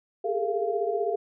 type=tone cluster; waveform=sine; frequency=401.7 / 417.1 / 453.4 / 690 Hz; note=G4 / G#4 / A#4 / F5; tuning=+42 / +7 / -48 / -21 cents; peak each=-30 dBFS; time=0.24-1.16 s; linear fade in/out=10 ms; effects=none